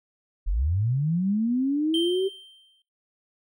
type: linear sweep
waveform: sine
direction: up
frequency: 36.27 to 392 Hz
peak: -21 dBFS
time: 0.46-2.29 s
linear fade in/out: 20 ms
type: tone with exponential decay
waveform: triangle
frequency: 3136 Hz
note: G7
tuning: in tune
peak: -22 dBFS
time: 1.94-2.82 s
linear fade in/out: 2 ms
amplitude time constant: 190 ms
effects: noise-tail reverb RT60 0.3 s tail -22 dB re dry